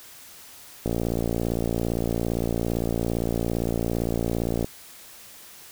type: click train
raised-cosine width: 2 ms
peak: -12 dBFS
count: 219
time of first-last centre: 0.86-4.645 s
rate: 57.6 Hz
effects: white hiss -46 dBFS RMS until 5.71 s